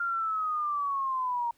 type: linear sweep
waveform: sine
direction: down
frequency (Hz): 1400 to 932.3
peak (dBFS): -27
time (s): 0-1.51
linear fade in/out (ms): 5
effects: pink hiss -67 dBFS RMS until 1.57 s